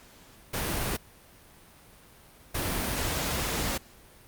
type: noise bursts at uneven times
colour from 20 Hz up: pink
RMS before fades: -30 dBFS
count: 2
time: 0.53-0.97 / 2.54-3.78 s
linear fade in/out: 10 ms
effects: pink hiss -54 dBFS RMS until 4.27 s + Opus 48 kbps